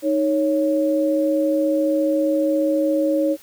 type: tone pair together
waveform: sine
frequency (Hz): 311.1 / 554.3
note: D#4 / C#5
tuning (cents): 0 / 0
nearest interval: minor seventh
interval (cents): 1000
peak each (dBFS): -19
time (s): 0.02-3.37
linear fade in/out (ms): 50
effects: white hiss -48 dBFS RMS until 3.42 s